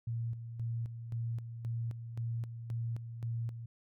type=tone with tremolo; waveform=sine; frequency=116 Hz; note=A#2; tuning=8 cents flat; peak=-33 dBFS; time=0.07-3.66 s; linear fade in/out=5 ms; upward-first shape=square; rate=1.9 Hz; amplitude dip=60%; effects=none